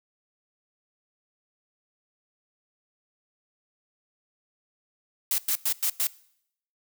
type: noise bursts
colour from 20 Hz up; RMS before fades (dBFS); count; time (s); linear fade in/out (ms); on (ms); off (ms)
blue; -25; 5; 5.31-6.07; 2; 72; 100
effects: noise-tail reverb RT60 0.7 s tail -21 dB re dry